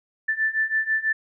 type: beating tone pair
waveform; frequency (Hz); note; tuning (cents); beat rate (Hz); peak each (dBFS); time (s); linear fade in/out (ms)
sine; 1760 / 1766.1; A6 / A6; 0 / +6; 6.1; -25 / -23; 0.28-1.13; 10
effects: none